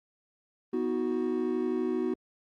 triangle chord, B major, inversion none, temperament equal with one note detuned, 246.9 / 317.5 / 370 Hz, B3 / D#4 / F#4, 0 / +35 / 0 cents, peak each -30 / -31 / -28 dBFS, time 0.73-2.14 s, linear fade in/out 5 ms, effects Opus 32 kbps

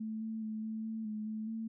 sine tone with pitch steps, 219 / 221.6 / 217.4 / 219.9 / 221.8 / 214 / 217.4 / 223.7 Hz, A3 / A3 / A3 / A3 / A3 / A3 / A3 / A3, -8 / +13 / -21 / -1 / +14 / -48 / -21 / +29 cents, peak -36 dBFS, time 0-1.68 s, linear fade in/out 10 ms, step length 210 ms, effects none

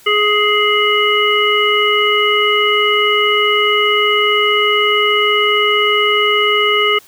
harmonic tone, 418.4 Hz, G#4, 13 cents sharp, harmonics 1 / 3 / 5 / 7, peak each -16 / -16 / -16 / -16 dBFS, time 0.06-6.99 s, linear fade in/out 10 ms, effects white hiss -45 dBFS RMS until 7.07 s

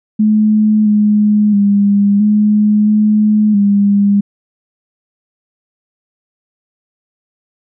sine tone with pitch steps, 213.9 / 209.7 / 201.8 / 210.3 / 212.3 / 201.7 Hz, A3 / G#3 / G#3 / G#3 / G#3 / G3, -49 / +17 / -49 / +22 / +38 / +50 cents, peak -7 dBFS, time 0.19-4.21 s, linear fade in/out 10 ms, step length 670 ms, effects none

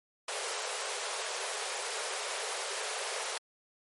pink high-pass noise, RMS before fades -36 dBFS, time 0.28-3.38 s, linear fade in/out 5 ms, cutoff 400 Hz, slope 96 dB/octave, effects MP3 48 kbps

